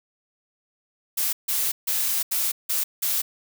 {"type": "noise bursts at uneven times", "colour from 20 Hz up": "blue", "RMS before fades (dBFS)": -24, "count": 6, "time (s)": [[1.17, 1.33], [1.48, 1.72], [1.87, 2.23], [2.31, 2.52], [2.69, 2.84], [3.02, 3.22]], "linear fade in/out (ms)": 10, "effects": []}